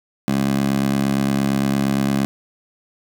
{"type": "tone with high-pass filter", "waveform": "15% pulse", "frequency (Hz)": 68.7, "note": "C#2", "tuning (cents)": -15, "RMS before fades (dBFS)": -19, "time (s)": [0.28, 2.25], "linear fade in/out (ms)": 0, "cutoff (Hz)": 190, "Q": 2, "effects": []}